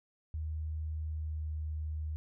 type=tone with pitch glide; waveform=sine; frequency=78 to 77.24 Hz; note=D#2 to D#2; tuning=+5 to -12 cents; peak=-34 dBFS; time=0.34-2.16 s; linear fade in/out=0 ms; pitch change=-17 cents; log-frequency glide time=1.04-1.53 s; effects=none